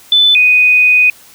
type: tone pair in turn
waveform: sine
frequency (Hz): 3505 / 2490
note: A7 / D#7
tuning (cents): -7 / +1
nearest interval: tritone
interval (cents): 592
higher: first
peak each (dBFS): -5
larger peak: neither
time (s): 0.12-0.35 / 0.35-1.1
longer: second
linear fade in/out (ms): 2
effects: white hiss -41 dBFS RMS until 1.34 s